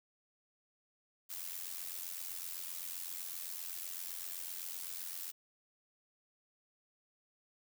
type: noise with amplitude modulation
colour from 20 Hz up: blue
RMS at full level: -40 dBFS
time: 1.29-5.32 s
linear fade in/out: 20 ms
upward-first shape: sine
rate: 87.8 Hz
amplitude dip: 75%
effects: none